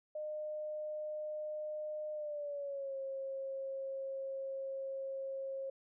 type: tone with pitch glide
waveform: sine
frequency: 609 to 539.4 Hz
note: D#5 to C#5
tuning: -37 to -47 cents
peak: -38 dBFS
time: 0.15-5.7 s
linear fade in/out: 5 ms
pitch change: -210 cents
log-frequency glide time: 2.13-2.96 s
effects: none